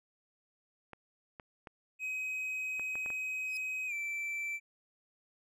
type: clicks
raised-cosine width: 0.5 ms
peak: -31 dBFS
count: 7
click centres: 0.933 / 1.398 / 1.672 / 2.796 / 2.955 / 3.061 / 3.103 s
type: tone with pitch glide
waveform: triangle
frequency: 2529 to 2333 Hz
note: D#7 to D7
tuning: +28 to -12 cents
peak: -33 dBFS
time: 1.99-4.6 s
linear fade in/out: 50 ms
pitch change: -140 cents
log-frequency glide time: 3.87-3.93 s
type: tone with exponential growth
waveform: sawtooth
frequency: 5100 Hz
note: D#8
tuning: 42 cents sharp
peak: -38 dBFS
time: 3.45-3.57 s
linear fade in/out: 0 ms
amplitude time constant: 25 ms
effects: none